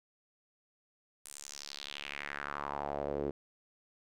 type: tone with band-pass filter sweep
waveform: sawtooth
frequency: 71.7 Hz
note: D2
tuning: 41 cents flat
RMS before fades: -40 dBFS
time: 1.25-3.31 s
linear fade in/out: 5 ms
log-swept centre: 9500 to 380 Hz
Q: 3
effects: none